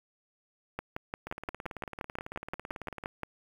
two click trains, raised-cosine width 0.5 ms, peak -19 / -24 dBFS, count 15 / 33, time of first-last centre 0.79-3.233 / 1.27-3.038 s, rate 5.73 / 18.1 Hz, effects 8-bit

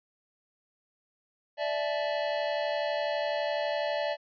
square chord, D suspended second, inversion none, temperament equal with one note detuned, 587.3 / 659.3 / 862.9 Hz, D5 / E5 / A5, 0 / 0 / -34 cents, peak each -31 / -34 / -37 dBFS, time 1.57-4.17 s, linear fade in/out 50 ms, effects resampled to 11025 Hz

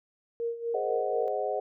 sine tone with tremolo, 466.2 Hz, A#4, in tune, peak -27 dBFS, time 0.4-1.28 s, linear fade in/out 0 ms, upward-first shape sine, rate 4.1 Hz, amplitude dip 75%
sine chord, Ab dominant seventh, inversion none, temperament equal, 415.3 / 523.3 / 622.3 / 740 Hz, Ab4 / C5 / Eb5 / Gb5, 0 / 0 / 0 / 0 cents, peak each -33 dBFS, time 0.74-1.6 s, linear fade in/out 5 ms
effects none

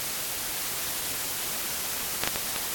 clicks, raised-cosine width 0.2 ms, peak -6 / -6 / -10 / -12 dBFS, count 4, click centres 2.236 / 2.275 / 2.359 / 2.562 s, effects white hiss -31 dBFS RMS until 2.74 s + AAC 64 kbps

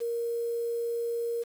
sine tone with quantisation, 468.3 Hz, A#4, 8 cents sharp, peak -28 dBFS, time 0-1.44 s, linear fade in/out 20 ms, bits 8, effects none

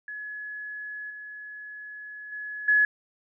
sine tone with level steps, 1696 Hz, G#6, 36 cents sharp, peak -34 / -38 / -33 / -17 dBFS, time 0.08-2.85 s, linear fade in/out 2 ms, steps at 1.1 / 2.32 / 2.68 s, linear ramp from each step 5 ms, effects none

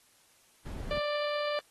brown noise, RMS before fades -39 dBFS, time 0.65-0.99 s, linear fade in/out 10 ms
harmonic tone, 590 Hz, D5, 8 cents sharp, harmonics 1 / 2 / 3 / 4 / 5 / 6 / 7 / 8, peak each -31 / -37 / -41 / -43 / -45 / -47 / -48 / -49 dBFS, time 0.91-1.59 s, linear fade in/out 0 ms
effects white hiss -64 dBFS RMS until 1.7 s + AAC 32 kbps

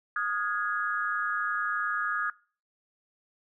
sine tone cluster, 1240 / 1432 / 1663 Hz, D#6 / F6 / G#6, -6 / +43 / +2 cents, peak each -31 dBFS, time 0.16-2.3 s, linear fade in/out 2 ms, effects noise-tail reverb RT60 0.4 s tail -22 dB re dry

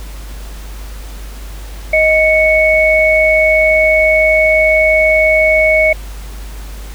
sine tone pair together, 627.7 / 2217 Hz, D#5 / C#7, +15 / 0 cents, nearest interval octave + minor seventh, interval 2185 cents, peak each -10 dBFS, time 1.93-5.93 s, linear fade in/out 5 ms, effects added 50 Hz sine -25 dBFS peak until 6.94 s + pink hiss -36 dBFS RMS until 6.94 s

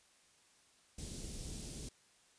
pink band-stop noise, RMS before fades -45 dBFS, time 0.98-1.89 s, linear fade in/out 5 ms, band 330 to 4900 Hz, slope 12 dB/octave, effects white hiss -68 dBFS RMS until 2.38 s + resampled to 22050 Hz

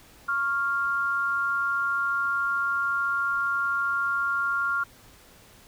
sine tone pair together, 1108.7 / 1396.9 Hz, C#6 / F6, 0 / 0 cents, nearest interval major third, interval 400 cents, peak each -30 / -24 dBFS, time 0.28-4.84 s, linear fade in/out 10 ms, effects pink hiss -53 dBFS RMS until 5.67 s

